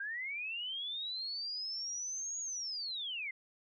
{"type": "linear two-way sweep", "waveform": "sine", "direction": "up then down", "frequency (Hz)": [1568, 6750, 2024], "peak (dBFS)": -37, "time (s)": [0, 3.31], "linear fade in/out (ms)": 5, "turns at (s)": 2.4, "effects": []}